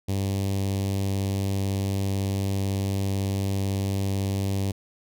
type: tone with notch filter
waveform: sawtooth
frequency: 98 Hz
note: G2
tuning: in tune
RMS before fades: -26 dBFS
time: 0.08-4.72 s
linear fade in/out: 10 ms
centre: 1400 Hz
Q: 0.56
effects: none